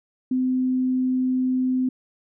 sine tone, 256.3 Hz, C4, 36 cents flat, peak -19 dBFS, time 0.31-1.89 s, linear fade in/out 5 ms, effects none

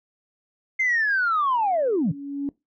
sine linear sweep, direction down, 2110 to 135 Hz, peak -18 dBFS, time 0.79-2.12 s, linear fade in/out 10 ms
sine tone with exponential growth, 281.6 Hz, C#4, 27 cents sharp, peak -22 dBFS, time 1.38-2.49 s, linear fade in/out 1 ms, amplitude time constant 240 ms
effects noise-tail reverb RT60 0.2 s tail -21 dB re dry + tanh soft clip ceiling -15 dBFS

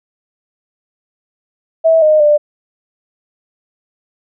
sine tone with pitch steps, 650 / 616 / 594 Hz, E5 / D#5 / D5, -24 / -17 / +20 cents, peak -6 dBFS, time 1.84-2.38 s, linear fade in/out 20 ms, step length 180 ms, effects none

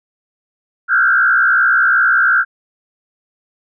sine tone with frequency modulation, 1480 Hz, F#6, in tune, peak -9 dBFS, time 0.88-2.45 s, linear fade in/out 50 ms, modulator 62.7 Hz, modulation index 1.9, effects none

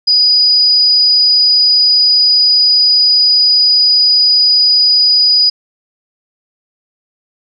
sine tone, 4935 Hz, D#8, 15 cents flat, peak -6 dBFS, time 0.07-5.5 s, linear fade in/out 10 ms, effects none

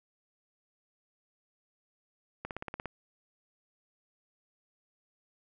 click train, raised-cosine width 0.5 ms, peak -22 dBFS, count 8, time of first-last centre 2.45-2.857 s, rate 17.2 Hz, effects none

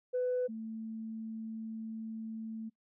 sine tone pair in turn, 500 / 222.2 Hz, B4 / A3, +21 / +17 cents, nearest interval octave + major second, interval 1404 cents, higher first, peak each -28 / -38 dBFS, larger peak first, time 0.13-0.48 / 0.48-2.7 s, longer second, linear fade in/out 20 ms, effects noise-tail reverb RT60 0.1 s tail -24 dB re dry + tanh soft clip ceiling -26 dBFS

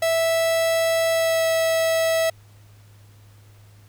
45% pulse tone with pitch glide, 657 to 652.1 Hz, E5 to E5, -6 to -19 cents, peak -18 dBFS, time 0.02-2.3 s, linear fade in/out 5 ms, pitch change -13 cents, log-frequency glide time 1.12-1.45 s, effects added 103 Hz sine -47 dBFS peak until 3.88 s + pink hiss -57 dBFS RMS until 3.88 s

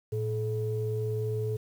sine tone pair together, 113 / 430.3 Hz, A2 / A4, +47 / -39 cents, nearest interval octave + major seventh, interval 2314 cents, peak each -29 / -31 dBFS, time 0.12-1.57 s, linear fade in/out 10 ms, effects tanh soft clip ceiling -20 dBFS + 9-bit

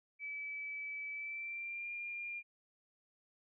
sine tone with pitch glide, 2300 to 2402 Hz, D7 to D7, -37 to +38 cents, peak -40 dBFS, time 0.19-2.43 s, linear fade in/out 50 ms, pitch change +75 cents, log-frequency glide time 1.12-1.91 s, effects none

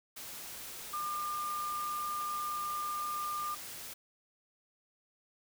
sine tone in noise, 1200 Hz, D6, 37 cents sharp, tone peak -34 dBFS, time 0.93-3.55 s, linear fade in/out 10 ms, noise white, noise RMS -45 dBFS, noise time 0.16-3.94 s, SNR +8 dB, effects none

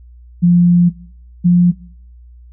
sine tone pair in turn, 174.8 / 176.12 Hz, F3 / F3, +2 / +15 cents, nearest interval unison, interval 13 cents, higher second, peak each -6 dBFS, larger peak neither, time 0.42-0.9 / 1.44-1.72 s, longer first, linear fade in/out 20 ms, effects noise-tail reverb RT60 0.6 s tail -21 dB re dry + added 60 Hz sine -37 dBFS peak until 2.52 s

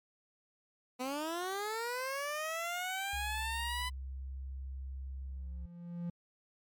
15% pulse linear sweep, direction up, 246.9 to 1007 Hz, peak -29 dBFS, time 0.99-3.9 s, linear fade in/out 20 ms
sine tone with pitch glide, 65.41 to 66.51 Hz, C2 to C2, 0 to +29 cents, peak -39 dBFS, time 3.13-5.66 s, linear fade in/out 5 ms, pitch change +29 cents, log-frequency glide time 3.4-4.34 s
triangle tone with exponential growth, 172.8 Hz, F3, 18 cents flat, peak -32 dBFS, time 5.04-6.1 s, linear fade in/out 5 ms, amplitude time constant 230 ms
effects MP3 96 kbps

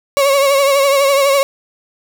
35% pulse tone with vibrato, 554.4 Hz, C#5, in tune, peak -8 dBFS, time 0.17-1.43 s, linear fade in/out 0 ms, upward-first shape triangle, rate 12 Hz, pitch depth 58 cents each way, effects none

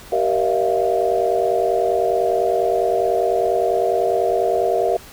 sine tone cluster, 385.9 / 470.4 / 586 / 646 / 696 Hz, G4 / A#4 / D5 / E5 / F5, -27 / +16 / -4 / -35 / -6 cents, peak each -22 / -21 / -26 / -22 / -21 dBFS, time 0.12-4.97 s, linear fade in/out 5 ms, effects pink hiss -41 dBFS RMS until 5.12 s

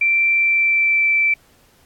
sine tone with pitch glide, 2349 to 2330 Hz, D7 to D7, 0 to -14 cents, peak -13 dBFS, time 0.01-1.34 s, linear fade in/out 5 ms, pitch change -14 cents, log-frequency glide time 0.31-1.09 s, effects pink hiss -55 dBFS RMS until 1.85 s + AAC 64 kbps

